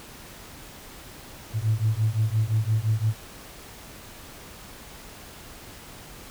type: beating tone pair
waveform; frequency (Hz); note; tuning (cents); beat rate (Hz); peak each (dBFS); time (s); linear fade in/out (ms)
sine; 106.7 / 112.5; G#2 / A2; +47 / +39; 5.8; -23; 1.53-3.14; 50
effects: tanh soft clip ceiling -14 dBFS + pink hiss -44 dBFS RMS until 6.3 s